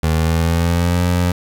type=tone with pitch glide; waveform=25% pulse; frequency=79.8 to 88.54 Hz; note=D#2 to F2; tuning=+44 to +24 cents; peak=-10 dBFS; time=0.03-1.32 s; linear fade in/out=5 ms; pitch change=+180 cents; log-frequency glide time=0.13-1.02 s; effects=7-bit